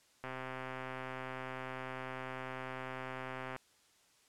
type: click train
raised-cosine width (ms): 0.5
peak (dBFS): -27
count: 433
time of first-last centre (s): 0.24-3.563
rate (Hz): 130
effects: white hiss -68 dBFS RMS until 4.28 s + low-pass 9000 Hz 12 dB/octave